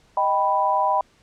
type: chord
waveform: sine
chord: Eb augmented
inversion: none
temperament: equal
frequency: 622.3 / 784 / 987.8 Hz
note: Eb5 / G5 / B5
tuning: 0 / 0 / 0 cents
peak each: -25 / -22 / -20 dBFS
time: 0.17-1.01 s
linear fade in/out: 2 ms
effects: pink hiss -58 dBFS RMS until 1.22 s + low-pass 7000 Hz 12 dB/octave